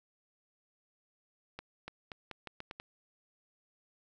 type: accelerating click train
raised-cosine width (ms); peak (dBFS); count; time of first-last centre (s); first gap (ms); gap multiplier
0.3; -26; 8; 1.59-2.799; 290; 0.82
effects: none